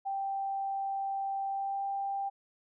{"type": "tone with pitch glide", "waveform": "sine", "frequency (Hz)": [784, 790.4], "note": ["G5", "G5"], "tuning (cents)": [0, 14], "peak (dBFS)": -31, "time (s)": [0.05, 2.3], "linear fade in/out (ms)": 20, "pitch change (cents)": 14, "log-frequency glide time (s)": [1.49, 1.84], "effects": []}